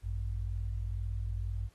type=tone pair together; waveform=sine; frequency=53.88 / 96 Hz; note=A1 / G2; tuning=-36 / -36 cents; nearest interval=minor seventh; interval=1000 cents; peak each=-34 / -36 dBFS; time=0.02-1.7 s; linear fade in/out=50 ms; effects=pink hiss -68 dBFS RMS until 1.74 s + AAC 32 kbps